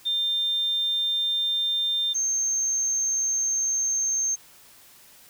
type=tone pair in turn; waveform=sine; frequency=3600 / 6359 Hz; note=A7 / G8; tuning=+39 / +24 cents; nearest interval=minor seventh; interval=985 cents; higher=second; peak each=-22 dBFS; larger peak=neither; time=0.05-2.14 / 2.14-4.36 s; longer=second; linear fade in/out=20 ms; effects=white hiss -52 dBFS RMS until 5.29 s